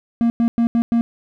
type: tone bursts at uneven times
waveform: triangle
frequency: 233.1 Hz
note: A#3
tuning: in tune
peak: -11 dBFS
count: 5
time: 0.21-0.3 / 0.4-0.48 / 0.58-0.67 / 0.75-0.82 / 0.92-1.01 s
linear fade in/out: 0 ms
effects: none